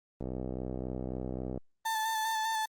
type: click train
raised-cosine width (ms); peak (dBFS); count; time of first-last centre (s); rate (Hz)
2; -23; 88; 0.21-1.576; 63.7
type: tone with vibrato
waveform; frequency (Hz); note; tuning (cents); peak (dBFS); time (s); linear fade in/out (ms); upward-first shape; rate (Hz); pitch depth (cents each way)
35% pulse; 883; A5; +6; -28; 1.85-2.66; 10; square; 5; 20
effects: Opus 24 kbps